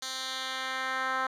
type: tone with band-pass filter sweep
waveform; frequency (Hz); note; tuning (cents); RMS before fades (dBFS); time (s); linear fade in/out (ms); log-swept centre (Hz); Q
10% pulse; 261.6; C4; 0; -33; 0.02-1.27; 5; 5100 to 1300; 1.5
effects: none